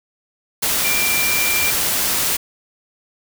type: tone in noise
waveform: sine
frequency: 2367 Hz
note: D7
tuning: 13 cents sharp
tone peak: -20 dBFS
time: 0.84-1.71 s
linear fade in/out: 10 ms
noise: white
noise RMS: -19 dBFS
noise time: 0.62-2.37 s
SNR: -4 dB
effects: none